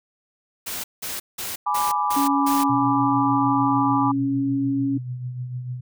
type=noise bursts; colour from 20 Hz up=white; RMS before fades=-30 dBFS; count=6; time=0.66-2.64 s; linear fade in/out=10 ms; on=180 ms; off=180 ms
type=chord; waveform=sine; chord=G# diminished; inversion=none; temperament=equal with one note detuned; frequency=835.4 / 987.8 / 1174.7 Hz; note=G#5 / B5 / D6; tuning=+10 / 0 / 0 cents; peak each=-24 dBFS; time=1.66-4.12 s; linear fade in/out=10 ms
type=tone with pitch glide; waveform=sine; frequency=279.8 to 276.1 Hz; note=C#4 to C#4; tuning=+16 to -7 cents; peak=-20 dBFS; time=2.16-4.98 s; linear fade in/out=10 ms; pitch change=-23 cents; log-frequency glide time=2.28-3.61 s
type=tone with tremolo; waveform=sine; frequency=125 Hz; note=B2; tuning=21 cents sharp; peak=-25 dBFS; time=2.69-5.81 s; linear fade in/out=10 ms; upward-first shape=triangle; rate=6.7 Hz; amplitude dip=55%
effects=none